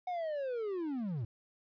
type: linear sweep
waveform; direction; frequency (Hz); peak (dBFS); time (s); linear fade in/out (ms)
triangle; down; 740 to 102.1; -32; 0.07-1.25; 5
effects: resampled to 11025 Hz + 12-bit